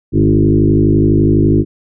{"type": "tone with frequency modulation", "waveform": "sine", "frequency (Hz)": 215.3, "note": "A3", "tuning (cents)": -37, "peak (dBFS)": -7, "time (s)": [0.12, 1.65], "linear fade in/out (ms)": 50, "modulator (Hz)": 52, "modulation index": 3, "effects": []}